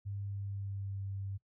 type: tone with pitch glide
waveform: sine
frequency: 100 to 98 Hz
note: G2 to G2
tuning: +35 to 0 cents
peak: -37 dBFS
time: 0.05-1.38 s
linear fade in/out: 20 ms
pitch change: -35 cents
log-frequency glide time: 0.26-1.03 s
effects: noise-tail reverb RT60 0.1 s tail -18 dB re dry